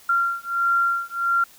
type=beating tone pair; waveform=sine; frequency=1379 / 1380.5 Hz; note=F6 / F6; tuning=-22 / -20 cents; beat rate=1.5 Hz; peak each=-22 dBFS; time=0.09-1.44 s; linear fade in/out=5 ms; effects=white hiss -50 dBFS RMS until 1.58 s